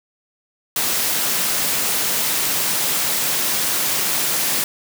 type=high-pass noise; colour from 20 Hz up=white; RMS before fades=-20 dBFS; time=0.76-4.64 s; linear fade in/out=2 ms; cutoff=110 Hz; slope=48 dB/octave; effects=none